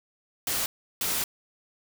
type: noise bursts at uneven times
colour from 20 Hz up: white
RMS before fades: -28 dBFS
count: 2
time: 0.47-0.66 / 1.01-1.24 s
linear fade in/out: 2 ms
effects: none